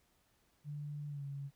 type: tone with pitch glide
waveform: sine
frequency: 146.83 to 139.88 Hz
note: D3 to C#3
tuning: 0 to +16 cents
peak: -40 dBFS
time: 0.64-1.51 s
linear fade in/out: 50 ms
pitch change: -84 cents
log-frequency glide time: 1.08-1.24 s
effects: pink hiss -74 dBFS RMS until 1.55 s